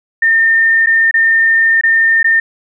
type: tone with dropouts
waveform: sine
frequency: 1813 Hz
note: A#6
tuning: 49 cents flat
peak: -7 dBFS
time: 0.22-2.4 s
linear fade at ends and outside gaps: 5 ms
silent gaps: 0.861-0.869 / 1.112-1.14 / 1.812-1.835 / 2.23-2.243 s
effects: none

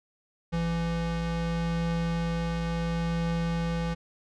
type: tone pair together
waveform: square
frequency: 56.14 / 167.7 Hz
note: A1 / E3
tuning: +36 / +30 cents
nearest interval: octave + perfect fifth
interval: 1894 cents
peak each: -35 / -28 dBFS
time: 0.52-3.95 s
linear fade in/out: 20 ms
effects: low-pass 5000 Hz 12 dB/octave

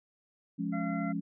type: chord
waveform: sine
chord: Db major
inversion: first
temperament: equal with one note detuned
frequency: 174.61 / 208.9 / 277.2 Hz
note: F3 / Ab3 / Db4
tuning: 0 / +10 / 0 cents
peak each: -35 dBFS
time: 0.58-1.21 s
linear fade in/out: 20 ms
type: harmonic tone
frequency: 683 Hz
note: F5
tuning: 39 cents flat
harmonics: 1 / 2 / 3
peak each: -39 / -42 / -44 dBFS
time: 0.72-1.13 s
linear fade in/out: 20 ms
effects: none

